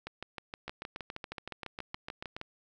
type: two click trains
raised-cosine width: 0.3 ms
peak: -23 / -23 dBFS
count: 13 / 16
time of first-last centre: 0.68-2.365 / 0.07-2.414 s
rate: 7.12 / 6.4 Hz
effects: none